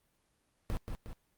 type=noise with echo; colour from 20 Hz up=brown; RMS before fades=-33 dBFS; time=0.7-0.77 s; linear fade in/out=0 ms; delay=180 ms; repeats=2; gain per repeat=-5 dB; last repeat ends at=1.13 s; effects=pink hiss -75 dBFS RMS until 1.37 s + Opus 32 kbps